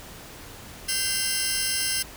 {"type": "tone cluster", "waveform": "10% pulse", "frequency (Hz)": [1564, 2059, 2760, 5180], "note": ["G6", "C7", "F7", "E8"], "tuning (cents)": [-4, -28, -21, -31], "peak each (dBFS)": -22, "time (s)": [0.88, 2.03], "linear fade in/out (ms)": 10, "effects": ["pink hiss -43 dBFS RMS until 2.16 s"]}